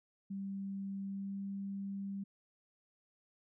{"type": "tone with pitch glide", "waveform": "sine", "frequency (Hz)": [196, 197.25], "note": ["G3", "G3"], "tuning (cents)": [0, 11], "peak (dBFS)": -38, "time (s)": [0.3, 2.24], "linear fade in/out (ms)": 10, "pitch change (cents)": 11, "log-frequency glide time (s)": [1.05, 1.4], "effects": []}